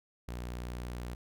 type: tone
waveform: sawtooth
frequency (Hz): 60.4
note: B1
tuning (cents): -38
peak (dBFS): -34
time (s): 0.28-1.15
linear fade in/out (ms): 5
effects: none